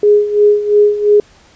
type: tone with tremolo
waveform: sine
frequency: 415.3 Hz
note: G#4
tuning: in tune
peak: -4 dBFS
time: 0.03-1.2 s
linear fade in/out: 2 ms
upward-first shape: sine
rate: 2.9 Hz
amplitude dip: 75%
effects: pink hiss -46 dBFS RMS until 1.55 s + resampled to 16000 Hz